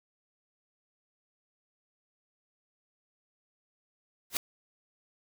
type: noise with exponential growth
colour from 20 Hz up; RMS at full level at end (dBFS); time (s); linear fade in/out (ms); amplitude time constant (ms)
white; -24; 4.3-4.37; 2; 15
effects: none